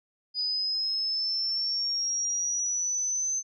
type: exponential sweep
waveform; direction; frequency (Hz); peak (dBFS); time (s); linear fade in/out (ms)
sine; up; 4943 to 6210; -26; 0.34-3.43; 50
effects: none